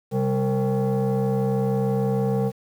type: tone with frequency modulation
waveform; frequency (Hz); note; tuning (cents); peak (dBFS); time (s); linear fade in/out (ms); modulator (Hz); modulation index
sine; 130.81; C3; 0; -18; 0.11-2.52; 50; 328; 1.4
effects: tanh soft clip ceiling -16 dBFS + 8-bit